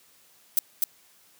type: noise with echo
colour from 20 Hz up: violet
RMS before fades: -21 dBFS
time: 0.57-0.59 s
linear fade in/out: 0 ms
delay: 250 ms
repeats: 1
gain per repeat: -2 dB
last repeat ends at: 0.84 s
effects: white hiss -59 dBFS RMS until 1.39 s + high-pass 100 Hz 12 dB/octave